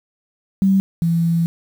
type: tone pair in turn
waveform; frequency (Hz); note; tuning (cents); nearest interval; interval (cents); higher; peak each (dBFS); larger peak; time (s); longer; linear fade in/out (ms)
sine; 193.4 / 167.48; G3 / E3; -23 / +28; major second; 249; first; -11 / -14; first; 0.62-0.8 / 1.02-1.46; second; 0
effects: 7-bit